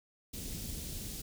pink band-stop noise, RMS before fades -41 dBFS, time 0.33-1.22 s, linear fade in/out 10 ms, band 290 to 4300 Hz, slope 12 dB/octave, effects none

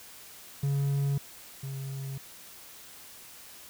triangle tone pair in turn, 140 / 135.86 Hz, C#3 / C#3, +18 / -34 cents, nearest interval minor second, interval 52 cents, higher first, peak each -23 / -32 dBFS, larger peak first, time 0.63-1.18 / 1.63-2.18 s, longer neither, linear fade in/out 5 ms, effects white hiss -49 dBFS RMS until 3.69 s

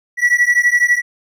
triangle beating tone pair, 1937 / 1949 Hz, B6 / B6, -34 / -23 cents, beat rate 12 Hz, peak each -12 dBFS, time 0.17-1.02 s, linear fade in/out 50 ms, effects none

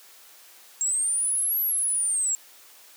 sine linear two-way sweep, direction up then down, 7459 to 11840 to 7459 Hz, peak -22 dBFS, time 0.81-2.35 s, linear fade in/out 0 ms, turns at 1.61 s, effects white hiss -51 dBFS RMS until 2.96 s + high-pass 400 Hz 12 dB/octave

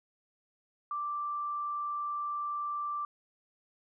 sine tone, 1174.7 Hz, D6, in tune, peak -32 dBFS, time 0.91-3.05 s, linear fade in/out 2 ms, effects none

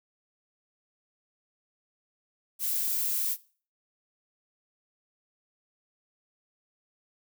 violet noise, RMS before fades -29 dBFS, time 2.59-3.37 s, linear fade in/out 50 ms, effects noise-tail reverb RT60 0.4 s tail -19 dB re dry

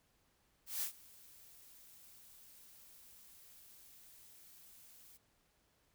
blue noise with ADSR envelope, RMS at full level -37 dBFS, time 0.66-5.18 s, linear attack 160 ms, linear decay 99 ms, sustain -23 dB, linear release 21 ms, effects pink hiss -75 dBFS RMS until 5.94 s

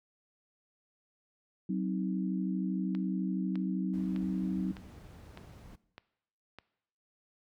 sine chord, C diminished, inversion second, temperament just, 188.37 / 261.6 / 314 Hz, Gb3 / C4 / Eb4, +31 / 0 / +16 cents, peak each -31 / -37 / -37 dBFS, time 1.69-4.72 s, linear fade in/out 5 ms
click train, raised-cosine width 0.3 ms, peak -30 dBFS, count 7, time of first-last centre 2.95-6.586 s, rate 1.65 Hz
brown noise, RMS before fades -47 dBFS, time 3.93-5.76 s, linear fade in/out 10 ms
effects noise-tail reverb RT60 0.8 s tail -19 dB re dry + high-pass 60 Hz 12 dB/octave

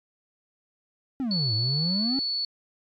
triangle exponential two-way sweep, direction down then up, 279.3 to 105.1 to 279.3 Hz, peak -23 dBFS, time 1.2-2.19 s, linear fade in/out 0 ms, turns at 1.54 s
sine tone, 4435 Hz, C#8, in tune, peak -25 dBFS, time 1.31-2.45 s, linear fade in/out 2 ms
effects MP3 96 kbps

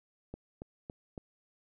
click train, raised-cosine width 2 ms, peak -28 dBFS, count 4, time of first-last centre 0.34-1.178 s, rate 3.58 Hz, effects none

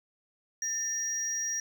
triangle tone pair together, 1803 / 5724 Hz, A6 / F8, +42 / +42 cents, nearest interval octave + minor sixth, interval 2000 cents, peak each -37 / -29 dBFS, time 0.62-1.6 s, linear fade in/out 2 ms, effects none

